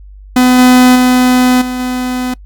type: tone with level steps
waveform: 45% pulse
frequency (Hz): 251.7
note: B3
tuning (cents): +33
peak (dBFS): -5 / -3 / -6 / -16 / -14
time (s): 0.36-2.34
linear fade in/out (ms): 5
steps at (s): 0.58 / 0.95 / 1.61 / 1.79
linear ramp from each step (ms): 10
effects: noise-tail reverb RT60 0.1 s tail -23 dB re dry + added 49 Hz sine -31 dBFS peak until 2.45 s